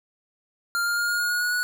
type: tone with pitch steps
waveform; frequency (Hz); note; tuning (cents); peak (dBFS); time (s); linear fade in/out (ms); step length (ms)
square; 1396.9 / 1406.6 / 1416.4 / 1426.3 / 1436.2 / 1446.2 / 1456.2 / 1466.3; F6 / F6 / F6 / F6 / F6 / F#6 / F#6 / F#6; 0 / +12 / +24 / +36 / +48 / -40 / -28 / -16; -23; 0.75-1.63; 0; 110
effects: 10-bit